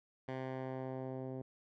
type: tone with low-pass filter sweep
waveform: 10% pulse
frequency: 130.81 Hz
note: C3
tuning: in tune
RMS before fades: -42 dBFS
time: 0.28-1.42 s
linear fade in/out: 5 ms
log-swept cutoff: 2300 to 460 Hz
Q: 0.77
effects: none